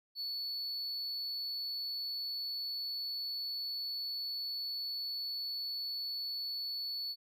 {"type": "tone", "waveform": "triangle", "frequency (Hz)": 4435, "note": "C#8", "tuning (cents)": 0, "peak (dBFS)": -35, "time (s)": [0.15, 7.16], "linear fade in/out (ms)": 50, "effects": []}